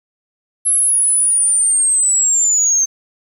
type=linear sweep; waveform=sine; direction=down; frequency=11060 to 6272 Hz; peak=-10 dBFS; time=0.65-2.86 s; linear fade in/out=20 ms; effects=tanh soft clip ceiling -6 dBFS + 7-bit